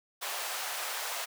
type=high-pass noise; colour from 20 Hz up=pink; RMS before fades=-36 dBFS; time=0.21-1.26 s; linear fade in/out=20 ms; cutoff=630 Hz; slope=24 dB/octave; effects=none